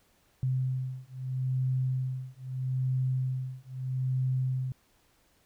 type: beating tone pair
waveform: sine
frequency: 129.1 / 129.88 Hz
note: C3 / C3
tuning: -23 / -12 cents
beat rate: 0.78 Hz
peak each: -31 dBFS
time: 0.43-4.72 s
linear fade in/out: 0 ms
effects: pink hiss -67 dBFS RMS until 5.45 s